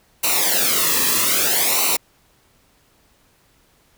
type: noise with flanger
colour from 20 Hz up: white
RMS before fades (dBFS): -18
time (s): 0.23-1.97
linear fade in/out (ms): 10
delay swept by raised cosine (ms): 0.59 to 1.38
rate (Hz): 0.62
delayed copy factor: -0.8
effects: pink hiss -58 dBFS RMS until 3.97 s